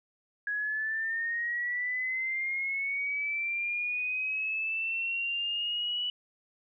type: linear sweep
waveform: sine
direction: up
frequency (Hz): 1661.2 to 2960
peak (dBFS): -29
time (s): 0.47-6.1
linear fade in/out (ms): 2
effects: none